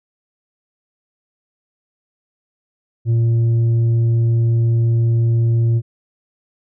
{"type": "tone with tanh clipping", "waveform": "sine", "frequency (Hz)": 115.7, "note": "A#2", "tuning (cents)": -13, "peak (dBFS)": -13, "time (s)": [3.05, 5.82], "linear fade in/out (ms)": 50, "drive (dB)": 4, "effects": []}